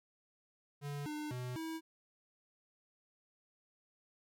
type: tone with pitch steps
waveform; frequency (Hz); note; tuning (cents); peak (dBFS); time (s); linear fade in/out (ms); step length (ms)
square; 143.9 / 301.4 / 125.1 / 323; D3 / D4 / B2 / E4; -35 / +45 / +23 / -35; -40; 0.81-1.81; 50; 250
effects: none